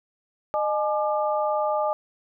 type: tone cluster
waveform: sine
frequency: 611 / 848 / 1195 Hz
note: D#5 / G#5 / D6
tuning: -32 / +36 / +30 cents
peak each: -24 / -26 / -29 dBFS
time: 0.54-1.93 s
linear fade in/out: 0 ms
effects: none